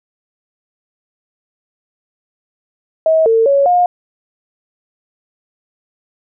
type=tone with pitch steps; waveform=sine; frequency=640 / 451.6 / 558 / 713 Hz; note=D#5 / A4 / C#5 / F5; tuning=+49 / +45 / +11 / +36 cents; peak=-8 dBFS; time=3.06-3.86 s; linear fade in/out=2 ms; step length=200 ms; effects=none